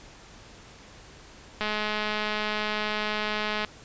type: click train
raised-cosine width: 0.3 ms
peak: -13 dBFS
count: 433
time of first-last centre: 1.61-3.648 s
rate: 212 Hz
effects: pink hiss -49 dBFS RMS until 3.84 s + resampled to 16000 Hz